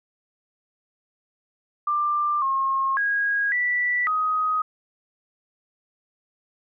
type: tone with pitch steps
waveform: sine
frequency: 1187 / 1077 / 1642 / 1964 / 1255 Hz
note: D6 / C6 / G#6 / B6 / D#6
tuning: +18 / +50 / -20 / -10 / +15 cents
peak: -20 dBFS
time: 1.87-4.62 s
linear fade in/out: 5 ms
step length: 550 ms
effects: none